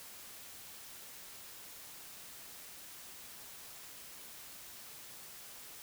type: silence
effects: white hiss -51 dBFS RMS until 5.82 s